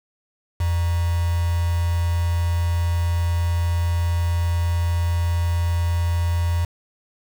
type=tone with quantisation; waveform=sine; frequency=85.6 Hz; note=F2; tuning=34 cents flat; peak=-18 dBFS; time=0.6-6.65 s; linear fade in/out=5 ms; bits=5; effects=none